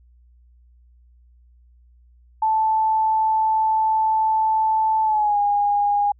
sine tone with pitch glide, 877 to 818.3 Hz, A5 to G#5, -6 to -26 cents, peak -16 dBFS, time 2.42-6.12 s, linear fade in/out 5 ms, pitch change -120 cents, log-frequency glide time 5.03-5.38 s, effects added 60 Hz sine -50 dBFS peak until 6.19 s

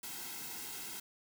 white noise with comb filter, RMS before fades -44 dBFS, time 0.03-1 s, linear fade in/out 5 ms, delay 1.7 ms, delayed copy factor -0.8, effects none

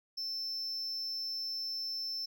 triangle tone, 5320 Hz, E8, 15 cents sharp, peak -34 dBFS, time 0.17-2.26 s, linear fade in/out 10 ms, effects none

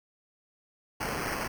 white noise with sample-and-hold, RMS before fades -33 dBFS, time 1-1.48 s, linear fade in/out 10 ms, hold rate 3675 Hz, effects none

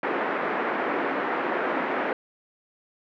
pink band-pass noise, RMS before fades -27 dBFS, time 0.03-2.13 s, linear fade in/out 2 ms, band 280 to 2000 Hz, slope 24 dB/octave, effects none

